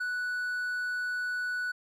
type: tone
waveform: triangle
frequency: 1480 Hz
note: F#6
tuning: in tune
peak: -28 dBFS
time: 0-1.72 s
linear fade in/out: 10 ms
effects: none